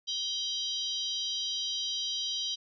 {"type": "harmonic tone with a mistuned harmonic", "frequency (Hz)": 960, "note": "B5", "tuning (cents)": -49, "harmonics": [3, 4, 5, 6], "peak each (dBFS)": [-34, -36, -38, -40], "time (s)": [0.07, 2.56], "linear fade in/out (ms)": 20, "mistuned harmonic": 3, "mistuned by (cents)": 150, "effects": []}